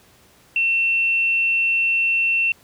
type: tone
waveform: sine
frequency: 2700 Hz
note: E7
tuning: 41 cents sharp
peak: -16 dBFS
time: 0.56-2.52 s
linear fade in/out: 2 ms
effects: pink hiss -53 dBFS RMS until 2.63 s + high-pass 60 Hz 12 dB/octave